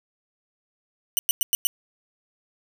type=tone bursts; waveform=5% pulse; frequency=2960 Hz; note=F#7; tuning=in tune; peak=-10 dBFS; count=5; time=1.17-1.67 s; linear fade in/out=0 ms; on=20 ms; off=100 ms; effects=none